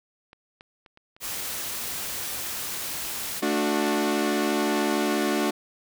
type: clicks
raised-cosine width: 0.3 ms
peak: -31 / -29 / -34 / -35 / -35 / -37 / -33 dBFS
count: 7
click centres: 0.331 / 0.609 / 0.862 / 0.974 / 1.165 / 1.231 / 1.433 s
type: noise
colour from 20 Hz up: white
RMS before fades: -32 dBFS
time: 1.2-3.43 s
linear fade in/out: 50 ms
type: chord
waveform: sawtooth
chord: D major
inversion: second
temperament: equal with one note detuned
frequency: 220 / 293.7 / 364.7 Hz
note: A3 / D4 / F#4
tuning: 0 / 0 / -25 cents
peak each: -24 / -22 / -23 dBFS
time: 3.42-5.51 s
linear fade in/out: 10 ms
effects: none